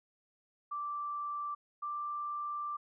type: tone pair in turn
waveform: sine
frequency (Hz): 1171 / 1178.5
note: D6 / D6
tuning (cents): -5 / +6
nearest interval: unison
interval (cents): 11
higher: second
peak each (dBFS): -35 / -35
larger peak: neither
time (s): 0.71-1.55 / 1.82-2.77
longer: second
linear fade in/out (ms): 10
effects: none